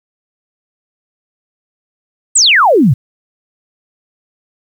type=exponential sweep; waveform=sine; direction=down; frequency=8800 to 110.6 Hz; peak=-5 dBFS; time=2.35-2.94 s; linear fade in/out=10 ms; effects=7-bit